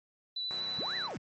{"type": "tone with vibrato", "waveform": "sine", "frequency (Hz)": 3968, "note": "B7", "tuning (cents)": 7, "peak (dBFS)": -33, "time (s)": [0.36, 1.07], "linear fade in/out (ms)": 5, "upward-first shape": "square", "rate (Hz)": 12, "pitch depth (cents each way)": 10}
{"type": "chord", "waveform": "5% pulse", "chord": "B dominant seventh", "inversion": "none", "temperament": "equal with one note detuned", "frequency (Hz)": [124.11, 155.56, 185, 220], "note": ["B2", "D#3", "F#3", "A3"], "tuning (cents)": [9, 0, 0, 0], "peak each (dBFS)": [-40, -42, -38, -42], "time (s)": [0.51, 1.17], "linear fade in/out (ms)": 0}
{"type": "linear two-way sweep", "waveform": "sine", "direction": "up then down", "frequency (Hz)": [42.79, 2000, 60.5], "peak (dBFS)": -37, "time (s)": [0.78, 1.18], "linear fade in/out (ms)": 10, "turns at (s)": 0.96}
{"effects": ["MP3 32 kbps"]}